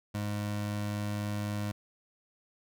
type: tone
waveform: 25% pulse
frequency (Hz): 103.83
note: G#2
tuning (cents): 0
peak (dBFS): -28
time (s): 0.14-1.72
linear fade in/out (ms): 10
effects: none